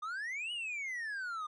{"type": "exponential two-way sweep", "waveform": "triangle", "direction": "up then down", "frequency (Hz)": [1200, 2958, 1200], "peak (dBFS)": -35, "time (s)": [0.02, 1.47], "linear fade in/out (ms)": 10, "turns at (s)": 0.52, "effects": ["resampled to 22050 Hz"]}